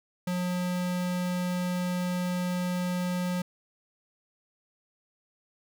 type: tone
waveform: square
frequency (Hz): 179.6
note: F3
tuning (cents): +49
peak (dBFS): -28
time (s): 0.27-3.42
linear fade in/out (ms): 5
effects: none